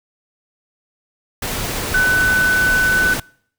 sine tone in noise, 1500 Hz, F#6, 23 cents sharp, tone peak -12 dBFS, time 1.94-3.14 s, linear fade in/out 5 ms, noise pink, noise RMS -23 dBFS, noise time 1.42-3.2 s, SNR +8 dB, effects noise-tail reverb RT60 0.6 s tail -25 dB re dry

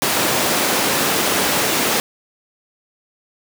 pink high-pass noise, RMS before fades -18 dBFS, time 0.02-2 s, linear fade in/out 0 ms, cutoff 240 Hz, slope 12 dB/octave, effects none

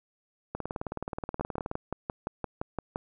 two click trains, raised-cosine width 1 ms, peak -17 / -19 dBFS, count 10 / 23, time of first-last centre 1.41-2.959 / 0.55-1.714 s, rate 5.81 / 18.9 Hz, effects none

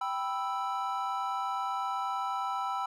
triangle chord, E minor, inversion first, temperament equal, 784 / 987.8 / 1318.5 Hz, G5 / B5 / E6, 0 / 0 / 0 cents, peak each -33 dBFS, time 0.01-2.86 s, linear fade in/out 5 ms, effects none

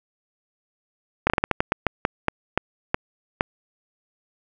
slowing click train, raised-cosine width 0.5 ms, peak -3 dBFS, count 14, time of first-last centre 1.27-3.409 s, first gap 29 ms, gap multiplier 1.26, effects none

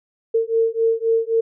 sine beating tone pair, 452 / 455.8 Hz, A4 / A#4, +47 / -39 cents, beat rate 3.8 Hz, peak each -19 dBFS, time 0.34-1.41 s, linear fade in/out 10 ms, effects none

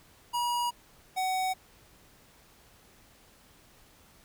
square tone pair in turn, 961 / 750 Hz, B5 / F#5, -48 / +23 cents, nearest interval major third, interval 429 cents, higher first, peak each -28 dBFS, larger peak neither, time 0.33-0.71 / 1.16-1.54 s, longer neither, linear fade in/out 20 ms, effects pink hiss -59 dBFS RMS until 4.24 s

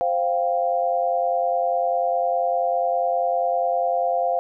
sine chord, C suspended fourth, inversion none, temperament equal with one note detuned, 523.3 / 698.5 / 788.5 Hz, C5 / F5 / G5, 0 / 0 / +10 cents, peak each -24 / -21 / -27 dBFS, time 0.01-4.39 s, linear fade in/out 0 ms, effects none

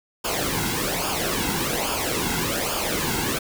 pink noise with flanger, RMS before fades -25 dBFS, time 0.24-3.39 s, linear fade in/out 10 ms, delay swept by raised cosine 0.5 to 1.7 ms, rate 1.2 Hz, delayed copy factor -0.7, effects none

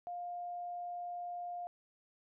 sine tone, 705 Hz, F5, 16 cents sharp, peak -39 dBFS, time 0.07-1.67 s, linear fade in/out 0 ms, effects none

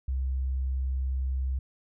sine tone, 65.5 Hz, C2, 2 cents sharp, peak -26 dBFS, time 0.08-1.59 s, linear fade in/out 5 ms, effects none

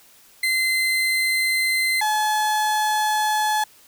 35% pulse tone pair in turn, 2065 / 854.8 Hz, C7 / G#5, -23 / +50 cents, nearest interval octave + minor third, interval 1527 cents, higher first, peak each -17 dBFS, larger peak neither, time 0.43-2.01 / 2.01-3.64 s, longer second, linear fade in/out 5 ms, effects white hiss -52 dBFS RMS until 3.87 s

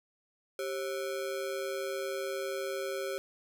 square ring-modulated tone, 466.2 Hz, A#4, in tune, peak -31 dBFS, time 0.59-3.18 s, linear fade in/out 0 ms, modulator 75 Hz, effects none

